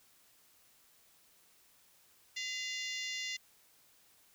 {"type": "harmonic tone with a mistuned harmonic", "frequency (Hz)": 701, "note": "F5", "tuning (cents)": 6, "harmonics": [3, 4, 5, 6, 7, 8, 9, 10], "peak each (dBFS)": [-41, -43, -45, -47, -48, -49, -50, -51], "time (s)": [2.36, 3.37], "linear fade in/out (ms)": 10, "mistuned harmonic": 3, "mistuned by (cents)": -56, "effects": ["white hiss -66 dBFS RMS until 4.34 s"]}